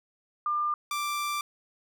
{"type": "tone pair in turn", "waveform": ["sine", "sawtooth"], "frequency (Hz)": [1199, 1177], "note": ["D6", "D6"], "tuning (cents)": [36, 3], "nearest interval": "unison", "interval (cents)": 33, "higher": "first", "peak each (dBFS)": -25, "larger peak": "neither", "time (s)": [[0.46, 0.74], [0.91, 1.41]], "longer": "second", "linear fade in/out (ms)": 2, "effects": []}